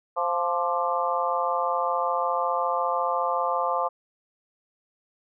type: harmonic tone with a mistuned harmonic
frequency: 174.61 Hz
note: F3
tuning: in tune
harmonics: 3 / 4 / 5 / 6 / 7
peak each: -29 / -29 / -29 / -29 / -29 dBFS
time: 0.16-3.89 s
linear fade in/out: 20 ms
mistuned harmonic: 7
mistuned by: -58 cents
effects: none